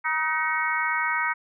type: harmonic tone with a mistuned harmonic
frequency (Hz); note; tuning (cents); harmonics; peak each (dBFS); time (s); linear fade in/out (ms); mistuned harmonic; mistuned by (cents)
315.9; D#4; +26; 3 / 4 / 5 / 6 / 7; -29 / -29 / -29 / -29 / -29; 0.04-1.34; 20; 5; -55
effects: none